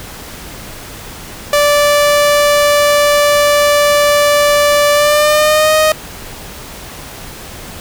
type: tone with pitch glide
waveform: sawtooth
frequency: 584 to 622.3 Hz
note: D5 to D#5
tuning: -10 to 0 cents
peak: -4 dBFS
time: 1.53-5.92 s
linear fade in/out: 2 ms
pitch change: +110 cents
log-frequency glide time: 4.92-5.73 s
effects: pink hiss -30 dBFS RMS until 7.8 s